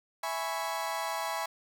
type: chord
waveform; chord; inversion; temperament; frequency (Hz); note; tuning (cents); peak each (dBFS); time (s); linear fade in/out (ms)
35% pulse; C# minor seventh; first; equal; 659.3 / 830.6 / 987.8 / 1108.7; E5 / G#5 / B5 / C#6; 0 / 0 / 0 / 0; -36 / -35 / -35 / -38; 0.23-1.46; 5
effects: none